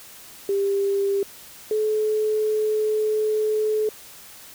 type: tone pair in turn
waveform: sine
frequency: 396.9 / 429.8 Hz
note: G4 / A4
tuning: +22 / -41 cents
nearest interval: minor second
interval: 137 cents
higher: second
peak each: -19 dBFS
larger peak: neither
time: 0.49-1.23 / 1.71-3.89 s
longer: second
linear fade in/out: 2 ms
effects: white hiss -44 dBFS RMS until 4.54 s